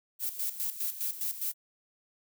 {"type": "noise with tremolo", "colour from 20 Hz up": "violet", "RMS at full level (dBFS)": -32, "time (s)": [0.19, 1.54], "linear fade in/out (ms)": 50, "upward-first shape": "square", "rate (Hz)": 4.9, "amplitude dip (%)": 70, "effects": []}